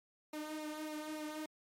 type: tone with flanger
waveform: sawtooth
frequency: 306.6 Hz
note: D#4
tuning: 25 cents flat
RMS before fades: -43 dBFS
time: 0.33-1.46 s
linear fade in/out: 5 ms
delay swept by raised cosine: 0.6 to 2.9 ms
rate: 3.5 Hz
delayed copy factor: -0.7
effects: MP3 64 kbps